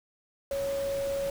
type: tone in noise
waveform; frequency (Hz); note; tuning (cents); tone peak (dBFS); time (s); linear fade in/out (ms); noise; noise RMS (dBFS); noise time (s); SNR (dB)
sine; 554.4; C#5; 0; -28; 0.51-1.3; 2; pink; -42; 0.51-1.3; +11
effects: none